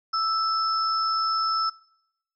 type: tone pair together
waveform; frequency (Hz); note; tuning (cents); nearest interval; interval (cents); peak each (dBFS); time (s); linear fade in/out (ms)
sine; 1318.5 / 5254; E6 / E8; 0 / -7; 2 octaves; 2393; -23 / -28; 0.13-1.7; 10
effects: noise-tail reverb RT60 0.8 s tail -24 dB re dry